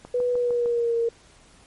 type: click train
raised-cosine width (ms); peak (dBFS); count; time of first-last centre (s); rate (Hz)
1; -25; 5; 0.05-0.659; 6.57
type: tone with pitch glide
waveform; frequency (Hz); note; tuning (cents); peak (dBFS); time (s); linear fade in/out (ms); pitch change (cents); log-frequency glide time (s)
sine; 491.7 to 464.1; B4 to A#4; -8 to -8; -20; 0.14-1.09; 5; -100; 0.31-0.96
effects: pink hiss -54 dBFS RMS until 1.66 s + MP3 48 kbps